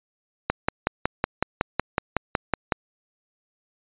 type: click train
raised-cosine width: 0.5 ms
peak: -5 dBFS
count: 13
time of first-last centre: 0.5-2.722 s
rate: 5.4 Hz
effects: resampled to 8000 Hz